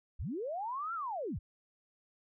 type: linear two-way sweep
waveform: sine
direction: up then down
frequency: 33.52 to 1396.9 to 38.63 Hz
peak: -35 dBFS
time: 0.19-1.39 s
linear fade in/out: 10 ms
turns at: 0.94 s
effects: none